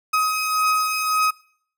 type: beating tone pair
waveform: 35% pulse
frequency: 1262 / 1263.8 Hz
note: D#6 / D#6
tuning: +24 / +27 cents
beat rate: 1.8 Hz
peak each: -24 / -18 dBFS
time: 0.13-1.31 s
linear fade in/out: 10 ms
effects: noise-tail reverb RT60 0.6 s tail -23 dB re dry